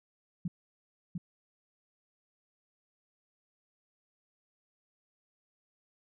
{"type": "tone with echo", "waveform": "sine", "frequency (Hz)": 174.61, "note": "F3", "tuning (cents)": 0, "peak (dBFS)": -30, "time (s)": [0.45, 0.48], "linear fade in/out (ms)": 5, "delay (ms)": 700, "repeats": 1, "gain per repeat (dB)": -3, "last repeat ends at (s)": 1.18, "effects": []}